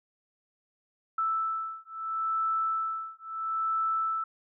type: beating tone pair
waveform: sine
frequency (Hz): 1318.5 / 1319.25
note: E6 / E6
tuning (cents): 0 / +1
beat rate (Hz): 0.75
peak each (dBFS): -31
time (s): 1.18-4.24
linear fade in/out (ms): 5
effects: none